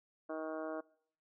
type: harmonic tone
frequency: 158 Hz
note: D#3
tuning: 27 cents sharp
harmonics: 2 / 3 / 4 / 5 / 6 / 7 / 8 / 9 / 10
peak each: -43 / -46 / -42 / -51 / -57 / -50 / -55 / -52 / -61 dBFS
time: 0.29-0.81 s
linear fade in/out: 10 ms
effects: noise-tail reverb RT60 0.6 s tail -23 dB re dry